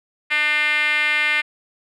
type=tone with band-pass filter; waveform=5% pulse; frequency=300 Hz; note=D4; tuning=37 cents sharp; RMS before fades=-19 dBFS; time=0.3-1.42 s; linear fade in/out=20 ms; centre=2100 Hz; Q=3.5; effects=none